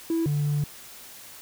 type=tone pair in turn; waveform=triangle; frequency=329.6 / 146.4 Hz; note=E4 / D3; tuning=0 / -5 cents; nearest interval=octave + major second; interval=1405 cents; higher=first; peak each=-19 dBFS; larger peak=neither; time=0.1-0.26 / 0.26-0.64 s; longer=second; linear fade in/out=2 ms; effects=tanh soft clip ceiling -18 dBFS + white hiss -45 dBFS RMS until 1.41 s